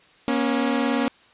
sawtooth tone pair together, 238.2 / 276 Hz, A#3 / C#4, +38 / -7 cents, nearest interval minor third, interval 255 cents, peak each -19 dBFS, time 0.28-1.08 s, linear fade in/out 0 ms, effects white hiss -54 dBFS RMS until 1.33 s + resampled to 8000 Hz

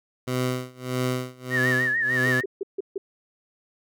15% pulse tone with tremolo, 126.9 Hz, B2, 47 cents sharp, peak -16 dBFS, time 0.27-2.41 s, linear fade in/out 10 ms, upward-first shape sine, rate 1.6 Hz, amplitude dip 95%
sine tone with vibrato, 1784 Hz, A6, 23 cents sharp, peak -21 dBFS, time 1.5-2.44 s, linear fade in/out 50 ms, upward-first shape sine, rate 6.7 Hz, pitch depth 93 cents each way
sine tone bursts, 392 Hz, G4, in tune, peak -24 dBFS, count 5, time 2.26-2.98 s, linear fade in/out 5 ms, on 24 ms, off 150 ms
effects none

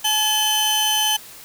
sawtooth tone pair together, 855 / 3055 Hz, A5 / G7, -50 / -45 cents, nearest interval octave + minor seventh, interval 2205 cents, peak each -19 / -15 dBFS, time 0.04-1.17 s, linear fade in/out 10 ms, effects white hiss -41 dBFS RMS until 1.44 s

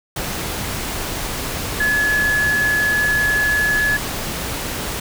sine tone in noise, 1703 Hz, G#6, 43 cents sharp, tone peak -15 dBFS, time 1.8-3.97 s, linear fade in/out 5 ms, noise pink, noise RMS -25 dBFS, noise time 0.16-5 s, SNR +7 dB, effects none

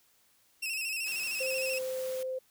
sawtooth tone with vibrato, 2639 Hz, E7, 1 cent sharp, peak -29 dBFS, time 0.62-1.79 s, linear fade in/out 10 ms, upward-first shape square, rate 13 Hz, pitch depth 53 cents each way
white high-pass noise, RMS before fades -46 dBFS, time 1.06-2.23 s, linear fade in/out 2 ms, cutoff 120 Hz, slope 24 dB/octave
sine tone with pitch glide, 523.3 to 517.9 Hz, C5 to C5, 0 to -18 cents, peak -32 dBFS, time 1.4-2.39 s, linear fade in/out 10 ms, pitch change -18 cents, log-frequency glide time 1.71-1.81 s
effects white hiss -67 dBFS RMS until 2.5 s

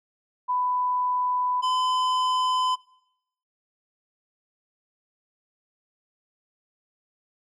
sine / square tone pair in turn, 996 / 1015.2 Hz, B5 / B5, +14 / +47 cents, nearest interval unison, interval 33 cents, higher second, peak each -22 dBFS, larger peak neither, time 0.48-1.62 / 1.62-2.76 s, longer neither, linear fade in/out 20 ms, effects noise-tail reverb RT60 0.8 s tail -22 dB re dry + low-pass 5000 Hz 12 dB/octave

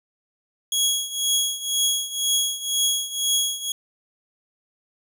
20% pulse tone with tremolo, 3322 Hz, G#7, in tune, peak -12 dBFS, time 0.72-3.72 s, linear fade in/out 2 ms, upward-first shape triangle, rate 2 Hz, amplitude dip 85%, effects none

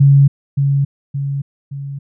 sine tone with echo, 139.5 Hz, C#3, 11 cents sharp, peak -5 dBFS, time 0-0.28 s, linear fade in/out 10 ms, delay 570 ms, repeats 3, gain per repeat -6 dB, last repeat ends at 1.99 s, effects none

